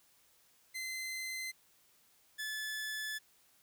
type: tone pair in turn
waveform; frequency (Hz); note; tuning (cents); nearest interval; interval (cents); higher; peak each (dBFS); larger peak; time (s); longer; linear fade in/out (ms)
sawtooth; 2063 / 1729.3; C7 / A6; -25 / -30; minor third; 305; first; -35 / -34; second; 0.74-1.52 / 2.38-3.19; second; 20
effects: white hiss -68 dBFS RMS until 3.62 s